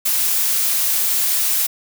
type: noise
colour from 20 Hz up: blue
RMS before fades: -18 dBFS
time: 0.05-1.67 s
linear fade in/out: 10 ms
effects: none